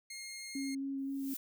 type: tone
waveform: 15% pulse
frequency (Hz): 2136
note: C7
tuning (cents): +35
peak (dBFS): -37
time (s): 0.1-0.75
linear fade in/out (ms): 5
type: tone with vibrato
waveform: sine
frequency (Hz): 273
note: C#4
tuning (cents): -26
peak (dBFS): -35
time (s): 0.55-1.34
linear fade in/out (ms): 5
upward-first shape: square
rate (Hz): 3.8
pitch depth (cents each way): 8
type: noise with exponential growth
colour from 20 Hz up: violet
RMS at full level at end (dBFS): -39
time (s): 0.98-1.37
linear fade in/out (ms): 5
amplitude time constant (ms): 84
effects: none